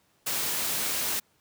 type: noise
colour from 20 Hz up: white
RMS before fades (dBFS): -29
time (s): 0.26-1.2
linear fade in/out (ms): 10
effects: pink hiss -67 dBFS RMS until 1.4 s + high-pass 100 Hz 12 dB/octave